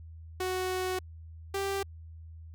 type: tone pair in turn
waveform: sawtooth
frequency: 370 / 392.9 Hz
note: F#4 / G4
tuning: 0 / +4 cents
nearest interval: minor second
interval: 104 cents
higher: second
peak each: -26 dBFS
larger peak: neither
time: 0.4-0.99 / 1.54-1.83 s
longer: first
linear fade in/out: 5 ms
effects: added 81 Hz sine -44 dBFS peak until 2.54 s